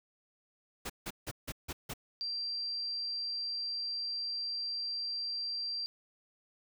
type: noise bursts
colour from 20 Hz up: pink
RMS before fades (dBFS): -39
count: 6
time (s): 0.85-1.938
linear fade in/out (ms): 10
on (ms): 48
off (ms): 160
type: tone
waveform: sine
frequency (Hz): 4716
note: D8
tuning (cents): +6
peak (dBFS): -34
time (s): 2.21-5.86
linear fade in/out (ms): 0
effects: none